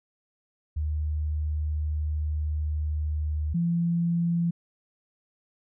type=tone pair in turn; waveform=sine; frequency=76.1 / 170.25 Hz; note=D#2 / F3; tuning=-38 / -44 cents; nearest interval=octave + major second; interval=1394 cents; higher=second; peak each=-25 / -22 dBFS; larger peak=second; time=0.76-3.54 / 3.54-4.51 s; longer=first; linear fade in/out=10 ms; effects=none